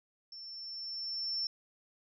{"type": "tone with level ramp", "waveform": "sine", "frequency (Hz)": 5390, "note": "E8", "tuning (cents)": 38, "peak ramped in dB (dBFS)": [-45, -31], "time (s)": [0.32, 1.47], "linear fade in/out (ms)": 2, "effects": []}